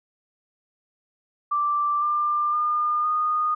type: tone with pitch steps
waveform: sine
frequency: 1174 / 1192.5 / 1211.2 / 1230.2 Hz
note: D6 / D6 / D#6 / D#6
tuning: -1 / +26 / -47 / -20 cents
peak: -20 dBFS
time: 1.51-3.55 s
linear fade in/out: 10 ms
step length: 510 ms
effects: none